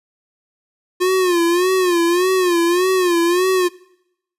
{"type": "tone with vibrato", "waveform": "square", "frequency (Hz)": 356.7, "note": "F4", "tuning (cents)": 37, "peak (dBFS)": -14, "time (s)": [1, 3.69], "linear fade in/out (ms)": 20, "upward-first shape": "sine", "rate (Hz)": 1.7, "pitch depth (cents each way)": 96, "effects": ["noise-tail reverb RT60 0.8 s tail -23 dB re dry", "resampled to 32000 Hz"]}